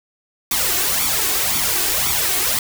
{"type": "noise with flanger", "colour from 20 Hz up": "white", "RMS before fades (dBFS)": -19, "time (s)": [0.51, 2.59], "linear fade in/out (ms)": 2, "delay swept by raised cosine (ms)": [0.86, 2.76], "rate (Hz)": 1.9, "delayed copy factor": 0.65, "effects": []}